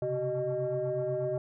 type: tone cluster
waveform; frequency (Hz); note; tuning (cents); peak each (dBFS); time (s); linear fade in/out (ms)
sine; 129.7 / 137.9 / 379.9 / 616; C3 / C#3 / F#4 / D#5; -15 / -9 / +46 / -17; -38 / -37 / -32 / -30; 0.02-1.38; 2
effects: tanh soft clip ceiling -23 dBFS